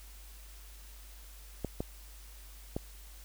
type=clicks; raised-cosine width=2 ms; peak=-20 dBFS; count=3; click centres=1.647 / 1.805 / 2.765 s; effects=added 50 Hz sine -49 dBFS peak until 3.24 s + white hiss -56 dBFS RMS until 3.24 s